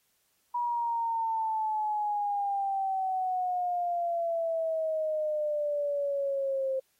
sine exponential sweep, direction down, 968 to 527 Hz, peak -27 dBFS, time 0.54-6.8 s, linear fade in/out 10 ms, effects white hiss -72 dBFS RMS until 6.99 s + AAC 48 kbps

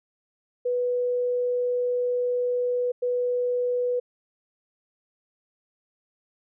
sine tone bursts at uneven times, 492.3 Hz, B4, 6 cents flat, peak -22 dBFS, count 2, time 0.65-2.92 / 3.02-4 s, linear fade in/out 10 ms, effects none

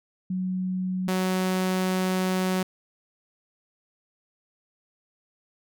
sine / sawtooth tone pair in turn, 185 / 185.85 Hz, F#3 / F#3, 0 / +8 cents, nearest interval unison, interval 8 cents, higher second, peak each -25 / -19 dBFS, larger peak second, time 0.3-1.08 / 1.08-2.63 s, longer second, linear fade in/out 5 ms, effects none

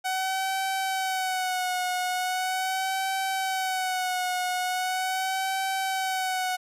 sawtooth tone with vibrato, 748 Hz, F#5, 19 cents sharp, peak -22 dBFS, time 0.04-6.57 s, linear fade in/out 20 ms, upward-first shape sine, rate 0.4 Hz, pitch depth 46 cents each way, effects resampled to 32000 Hz

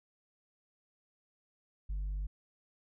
triangle tone with tanh clipping, 48.99 Hz, G1, in tune, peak -34 dBFS, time 1.89-2.27 s, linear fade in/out 10 ms, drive 7 dB, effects none

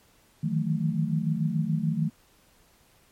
sine tone cluster, 155 / 161.9 / 183.2 / 220.2 Hz, D#3 / E3 / F#3 / A3, -6 / -31 / -17 / +2 cents, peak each -28 / -28 / -32 / -30 dBFS, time 0.43-2.1 s, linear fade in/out 10 ms, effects pink hiss -61 dBFS RMS until 3.11 s + MP3 64 kbps

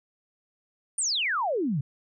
sine exponential sweep, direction down, 9520 to 125.7 Hz, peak -24 dBFS, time 0.98-1.81 s, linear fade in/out 5 ms, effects none

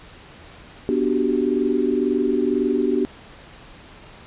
sine chord, G major seventh, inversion first, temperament equal, 246.9 / 293.7 / 370 / 392 Hz, B3 / D4 / F#4 / G4, 0 / 0 / 0 / 0 cents, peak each -23 dBFS, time 0.89-3.05 s, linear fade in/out 0 ms, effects pink hiss -44 dBFS RMS until 4.26 s + resampled to 8000 Hz

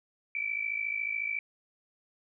sine tone pair together, 2291 / 2345 Hz, D7 / D7, -44 / -3 cents, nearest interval unison, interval 41 cents, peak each -33 / -33 dBFS, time 0.35-1.39 s, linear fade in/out 2 ms, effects none

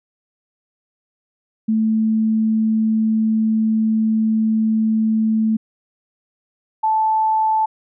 sine tone pair in turn, 220 / 875.4 Hz, A3 / A5, 0 / -9 cents, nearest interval 2 octaves, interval 2391 cents, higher second, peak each -14 dBFS, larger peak neither, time 1.68-5.57 / 6.83-7.66 s, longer first, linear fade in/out 10 ms, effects none

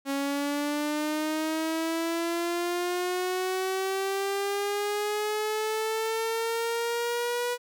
sawtooth linear sweep, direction up, 274.5 to 488.5 Hz, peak -23 dBFS, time 0.05-7.58 s, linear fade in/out 50 ms, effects none

